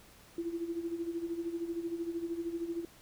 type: tone with tremolo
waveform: sine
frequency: 337.4 Hz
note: E4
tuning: 40 cents sharp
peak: -31 dBFS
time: 0.38-2.85 s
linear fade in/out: 2 ms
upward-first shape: sine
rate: 13 Hz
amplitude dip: 70%
effects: pink hiss -58 dBFS RMS until 3.01 s